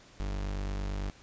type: tone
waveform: 40% pulse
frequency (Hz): 49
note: G1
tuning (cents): 0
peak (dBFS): -31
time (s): 0.2-1.1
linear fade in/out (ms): 0
effects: pink hiss -56 dBFS RMS until 1.22 s + resampled to 16000 Hz